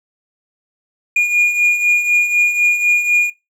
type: beating tone pair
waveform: triangle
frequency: 2429 / 2433 Hz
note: D#7 / D#7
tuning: -42 / -39 cents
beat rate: 4 Hz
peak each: -18 / -11 dBFS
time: 1.16-3.3 s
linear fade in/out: 5 ms
effects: noise-tail reverb RT60 0.2 s tail -17 dB re dry